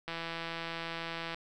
click train, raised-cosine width 0.3 ms, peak -22 dBFS, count 211, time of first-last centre 0.08-1.345 s, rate 166 Hz, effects none

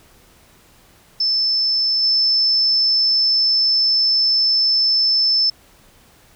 sine tone with level steps, 5274 Hz, E8, in tune, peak -15 / -13 dBFS, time 1.2-5.5 s, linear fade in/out 5 ms, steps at 2.02 s, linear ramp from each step 20 ms, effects pink hiss -51 dBFS RMS until 6.35 s

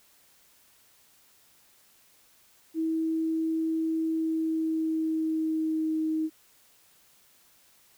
sine tone with pitch glide, 322.2 to 315.4 Hz, E4 to D#4, -39 to +24 cents, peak -25 dBFS, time 2.74-6.3 s, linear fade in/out 50 ms, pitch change -37 cents, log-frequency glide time 4.08-6.02 s, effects white hiss -61 dBFS RMS until 7.97 s

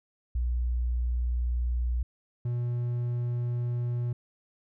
sine / triangle tone pair in turn, 60.4 / 120.8 Hz, B1 / B2, -38 / -38 cents, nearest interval octave, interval 1200 cents, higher second, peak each -25 dBFS, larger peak neither, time 0.35-2.03 / 2.45-4.13 s, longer neither, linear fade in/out 5 ms, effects none

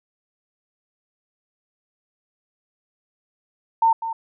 sine tone with echo, 907 Hz, A#5, 48 cents flat, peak -13 dBFS, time 3.82-3.93 s, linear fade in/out 5 ms, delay 200 ms, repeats 1, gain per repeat -11 dB, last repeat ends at 4.13 s, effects none

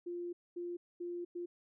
sine tone bursts at uneven times, 349.2 Hz, F4, in tune, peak -38 dBFS, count 4, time 0.06-0.33 / 0.56-0.77 / 1-1.25 / 1.35-1.46 s, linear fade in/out 10 ms, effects none

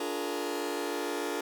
sawtooth chord, Bb dominant seventh, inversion first, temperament just, 291.4 / 349.6 / 419.5 / 466.2 Hz, D4 / F4 / Ab4 / Bb4, -13 / +2 / +17 / 0 cents, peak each -33 dBFS, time 0-1.41 s, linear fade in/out 5 ms, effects none

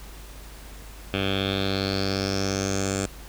10% pulse tone with low-pass filter sweep, 97.3 Hz, G2, 12 cents flat, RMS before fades -26 dBFS, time 1.14-3.06 s, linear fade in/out 0 ms, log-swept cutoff 3000 to 7700 Hz, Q 5.8, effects added 50 Hz sine -41 dBFS peak until 3.28 s + pink hiss -46 dBFS RMS until 3.28 s

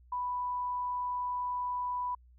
sine tone, 989 Hz, B5, 2 cents sharp, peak -31 dBFS, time 0.12-2.15 s, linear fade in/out 5 ms, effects added 61 Hz sine -56 dBFS peak until 2.38 s

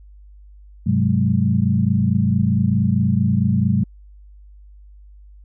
sine tone cluster, 99.8 / 128.3 / 184.9 / 209.5 Hz, G2 / C3 / F#3 / G#3, +32 / -34 / -1 / +15 cents, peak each -20 dBFS, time 0.86-3.84 s, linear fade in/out 10 ms, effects added 50 Hz sine -41 dBFS peak until 5.44 s

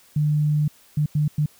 sine tone bursts at uneven times, 150 Hz, D3, 37 cents sharp, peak -17 dBFS, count 4, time 0.16-0.68 / 0.97-1.06 / 1.15-1.28 / 1.38-1.46 s, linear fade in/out 5 ms, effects white hiss -54 dBFS RMS until 1.59 s

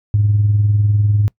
sine tone with tremolo, 103.83 Hz, G#2, in tune, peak -8 dBFS, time 0.14-1.28 s, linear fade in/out 0 ms, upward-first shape sine, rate 20 Hz, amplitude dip 45%, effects noise-tail reverb RT60 0.1 s tail -23 dB re dry + tanh soft clip ceiling -4 dBFS

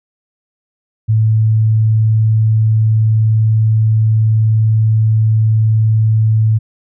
sine tone, 109.9 Hz, A2, 2 cents flat, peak -8 dBFS, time 1.08-6.59 s, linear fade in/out 20 ms, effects none

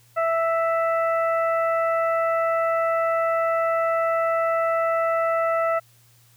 harmonic tone, 660 Hz, E5, 2 cents sharp, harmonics 1 / 2 / 3 / 4, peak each -21 / -24 / -32 / -41 dBFS, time 0.16-5.8 s, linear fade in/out 20 ms, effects added 118 Hz sine -56 dBFS peak until 6.36 s + white hiss -58 dBFS RMS until 6.36 s

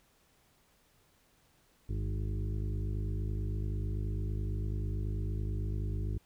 harmonic tone with a mistuned harmonic, 51.91 Hz, G#1, in tune, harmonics 1 / 2 / 3 / 4 / 6 / 7 / 8, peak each -34 / -35 / -45 / -47 / -48 / -50 / -53 dBFS, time 1.89-6.18 s, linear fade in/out 5 ms, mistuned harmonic 2, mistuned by -48 cents, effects pink hiss -68 dBFS RMS until 6.25 s

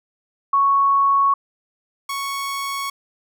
sine / sawtooth tone pair in turn, 1108.7 / 1108.7 Hz, C#6 / C#6, 0 / 0 cents, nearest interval unison, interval 0 cents, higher neither, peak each -13 / -20 dBFS, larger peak first, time 0.53-1.34 / 2.09-2.9 s, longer neither, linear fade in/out 5 ms, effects none

